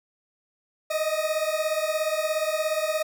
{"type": "beating tone pair", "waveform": "40% pulse", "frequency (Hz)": [615, 632], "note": ["D#5", "D#5"], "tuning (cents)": [-20, 27], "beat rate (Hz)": 17, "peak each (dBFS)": -26, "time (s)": [0.9, 3.03], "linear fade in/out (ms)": 10, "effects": []}